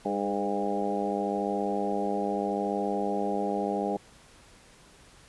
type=harmonic tone with a mistuned harmonic; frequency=100.8 Hz; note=G2; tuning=49 cents sharp; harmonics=2 / 3 / 4 / 5 / 6 / 7 / 8; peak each=-33 / -35 / -33 / -35 / -36 / -36 / -33 dBFS; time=0.05-3.97 s; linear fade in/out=5 ms; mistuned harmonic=4; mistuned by=+27 cents; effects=pink hiss -55 dBFS RMS until 5.28 s + resampled to 24000 Hz